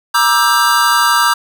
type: chord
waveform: square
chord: E half-diminished seventh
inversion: second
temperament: just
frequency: 949.3 / 1186.7 / 1318.5 / 1582.2 Hz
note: Bb5 / D6 / E6 / G6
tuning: +31 / +18 / 0 / +16 cents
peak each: -16 dBFS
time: 0.14-1.34 s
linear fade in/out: 10 ms
effects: none